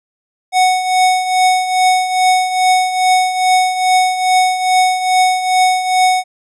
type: tone with tremolo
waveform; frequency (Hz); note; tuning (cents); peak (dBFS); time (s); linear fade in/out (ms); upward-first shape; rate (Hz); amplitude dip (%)
square; 740; F#5; 0; -8; 0.52-6.24; 50; triangle; 2.4; 70
effects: resampled to 24000 Hz